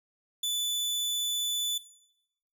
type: tone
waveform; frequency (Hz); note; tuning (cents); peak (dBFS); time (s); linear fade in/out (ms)
sawtooth; 3485; A7; -17; -25; 0.43-1.78; 5
effects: noise-tail reverb RT60 0.8 s tail -17 dB re dry